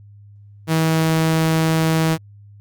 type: tone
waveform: sawtooth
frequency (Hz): 160.8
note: E3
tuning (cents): -43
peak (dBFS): -11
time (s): 0.67-2.18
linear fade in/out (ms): 50
effects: added 102 Hz sine -41 dBFS peak until 2.6 s + Opus 48 kbps